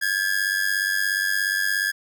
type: ring-modulated tone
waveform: 45% pulse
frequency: 1660 Hz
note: G#6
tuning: 1 cent flat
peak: -18 dBFS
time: 0.01-1.92 s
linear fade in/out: 20 ms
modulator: 48.5 Hz
effects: none